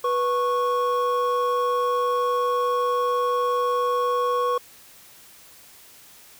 triangle tone pair together, 490.5 / 1102 Hz, B4 / C#6, -12 / -11 cents, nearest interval octave + major second, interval 1401 cents, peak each -21 / -21 dBFS, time 0.04-4.58 s, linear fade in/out 5 ms, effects white hiss -49 dBFS RMS until 6.39 s

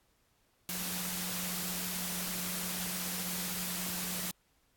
sine tone in noise, 180 Hz, F#3, 47 cents flat, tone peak -42 dBFS, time 0.69-4.31 s, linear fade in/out 0 ms, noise white, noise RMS -37 dBFS, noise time 0.69-4.31 s, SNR -8 dB, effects pink hiss -72 dBFS RMS until 4.76 s + AAC 64 kbps

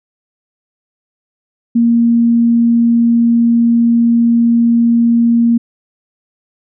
sine tone, 233.8 Hz, A#3, 5 cents sharp, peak -7 dBFS, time 1.75-5.58 s, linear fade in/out 10 ms, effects none

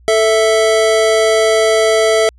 square tone pair together, 440 / 659.3 Hz, A4 / E5, 0 / 0 cents, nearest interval perfect fifth, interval 700 cents, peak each -13 dBFS, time 0.08-2.29 s, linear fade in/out 0 ms, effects added 60 Hz sine -42 dBFS peak until 2.38 s + resampled to 24000 Hz

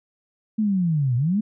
sine linear two-way sweep, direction down then up, 222.3 to 116.54 to 222.3 Hz, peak -18 dBFS, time 0.58-1.41 s, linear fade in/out 10 ms, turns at 1.16 s, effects none

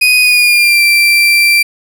35% pulse tone with pitch glide, 2491 to 2353 Hz, D#7 to D7, +1 to +3 cents, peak -4 dBFS, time 0.01-1.63 s, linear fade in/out 10 ms, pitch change -98 cents, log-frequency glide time 0.21-0.82 s, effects none

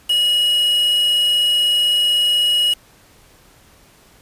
triangle tone with quantisation, 2901 Hz, F#7, 35 cents flat, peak -12 dBFS, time 0.09-2.74 s, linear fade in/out 10 ms, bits 4, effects pink hiss -50 dBFS RMS until 4.21 s + resampled to 32000 Hz

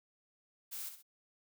blue noise with echo, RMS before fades -43 dBFS, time 0.71-0.9 s, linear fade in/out 20 ms, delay 64 ms, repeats 2, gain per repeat -8 dB, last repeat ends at 1.028 s, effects none

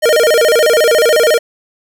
square tone with vibrato, 536 Hz, C5, 42 cents sharp, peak -8 dBFS, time 0.02-1.39 s, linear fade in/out 20 ms, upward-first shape square, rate 14 Hz, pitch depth 240 cents each way, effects none

